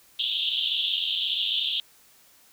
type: band-pass noise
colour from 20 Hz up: white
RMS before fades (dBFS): -27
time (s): 0.19-1.8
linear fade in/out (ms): 0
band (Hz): 2900 to 3700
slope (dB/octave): 96
effects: white hiss -57 dBFS RMS until 2.52 s